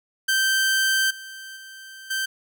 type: tone with level steps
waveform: sawtooth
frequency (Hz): 1559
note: G6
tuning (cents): -10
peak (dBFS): -15 / -33 / -36 / -20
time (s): 0.28-2.26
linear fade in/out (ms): 10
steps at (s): 1.1 / 1.56 / 2.1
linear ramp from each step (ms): 10
effects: none